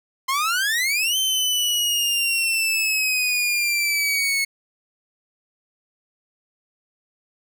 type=exponential two-way sweep; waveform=sawtooth; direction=up then down; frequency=1034 to 3106 to 2189 Hz; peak=-16 dBFS; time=0.28-4.45 s; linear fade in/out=10 ms; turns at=1.17 s; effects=none